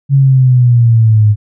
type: exponential sweep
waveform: sine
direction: down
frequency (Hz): 140 to 103.83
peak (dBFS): -4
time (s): 0.09-1.36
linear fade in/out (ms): 50
effects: none